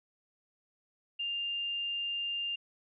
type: tone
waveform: sine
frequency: 2800 Hz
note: F7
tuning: 4 cents sharp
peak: -32 dBFS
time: 1.19-2.56 s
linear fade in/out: 10 ms
effects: none